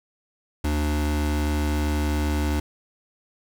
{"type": "tone pair together", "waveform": "square", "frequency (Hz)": [74.78, 296.7], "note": ["D2", "D4"], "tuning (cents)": [32, 18], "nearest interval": "2 octaves", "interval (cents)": 2386, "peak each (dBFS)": [-23, -29], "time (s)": [0.64, 2.6], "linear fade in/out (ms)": 5, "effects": []}